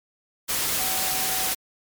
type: tone in noise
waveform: sine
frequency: 756 Hz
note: F#5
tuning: 37 cents sharp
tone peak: -33 dBFS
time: 0.78-1.52 s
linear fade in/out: 20 ms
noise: white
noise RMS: -25 dBFS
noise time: 0.48-1.55 s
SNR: -11 dB
effects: MP3 96 kbps